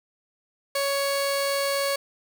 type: tone pair together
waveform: sawtooth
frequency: 557 / 2228 Hz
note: C#5 / C#7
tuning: +8 / +8 cents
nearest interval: 2 octaves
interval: 2400 cents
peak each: -20 / -25 dBFS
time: 0.75-1.96 s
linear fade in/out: 5 ms
effects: none